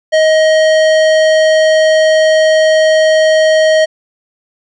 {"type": "tone with hard clipping", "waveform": "sine", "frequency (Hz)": 629, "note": "D#5", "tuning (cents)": 19, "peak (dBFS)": -8, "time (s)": [0.12, 3.86], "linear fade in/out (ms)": 20, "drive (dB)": 15, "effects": ["resampled to 24000 Hz"]}